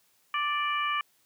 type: harmonic tone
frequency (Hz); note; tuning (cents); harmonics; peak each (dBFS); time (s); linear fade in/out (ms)
587.3; D5; 0; 2 / 3 / 4 / 5; -28 / -35 / -33 / -36; 0.34-1.01; 2
effects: white hiss -67 dBFS RMS until 1.25 s + high-pass 80 Hz 12 dB/octave